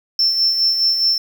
triangle tone with tremolo, 5360 Hz, E8, 28 cents sharp, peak -9 dBFS, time 0.19-1.18 s, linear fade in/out 2 ms, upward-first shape sine, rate 4.8 Hz, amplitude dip 55%, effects tanh soft clip ceiling -9 dBFS + 7-bit

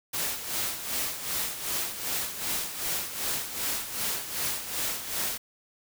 white noise with tremolo, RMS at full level -29 dBFS, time 0.13-5.38 s, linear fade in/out 10 ms, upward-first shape sine, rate 2.6 Hz, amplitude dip 65%, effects none

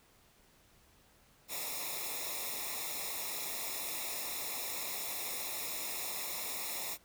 white noise with comb filter, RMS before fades -39 dBFS, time 1.48-6.98 s, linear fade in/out 50 ms, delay 0.65 ms, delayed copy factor -0.95, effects pink hiss -65 dBFS RMS until 7.04 s

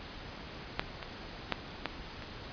clicks, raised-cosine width 0.3 ms, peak -12 / -22 / -12 / -15 / -26 dBFS, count 5, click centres 0.795 / 1.028 / 1.523 / 1.857 / 2.223 s, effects pink hiss -45 dBFS RMS until 2.52 s + resampled to 11025 Hz

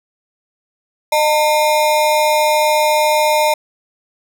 square ring-modulated tone, 758 Hz, F#5, 42 cents sharp, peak -9 dBFS, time 1.12-3.54 s, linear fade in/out 5 ms, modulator 149 Hz, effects none

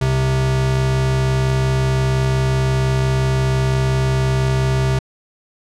square tone pair together, 65.07 / 130.81 Hz, C2 / C3, -9 / 0 cents, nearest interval octave, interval 1209 cents, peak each -23 / -16 dBFS, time 0.01-4.99 s, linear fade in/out 5 ms, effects low-pass 8000 Hz 12 dB/octave

